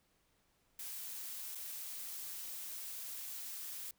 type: noise with dropouts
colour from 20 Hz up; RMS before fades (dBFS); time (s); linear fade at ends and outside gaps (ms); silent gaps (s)
blue; -45; 0.79-3.91; 2; 1.55-1.555
effects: pink hiss -75 dBFS RMS until 3.98 s